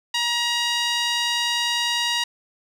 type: tone with band-pass filter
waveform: sawtooth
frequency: 950 Hz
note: A#5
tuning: 33 cents sharp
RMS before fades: -23 dBFS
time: 0.14-2.24 s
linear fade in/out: 5 ms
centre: 3700 Hz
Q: 1.5
effects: none